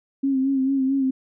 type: tone with vibrato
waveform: sine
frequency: 268.5 Hz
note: C4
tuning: 45 cents sharp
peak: -18 dBFS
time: 0.23-1.11 s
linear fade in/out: 10 ms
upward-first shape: sine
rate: 4.5 Hz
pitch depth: 44 cents each way
effects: none